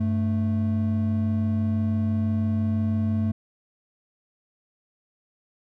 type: tone pair together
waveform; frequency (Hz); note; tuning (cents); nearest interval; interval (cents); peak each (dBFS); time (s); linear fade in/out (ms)
triangle; 98 / 220; G2 / A3; 0 / 0; octave + major second; 1400; -22; 0-3.32; 10
effects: none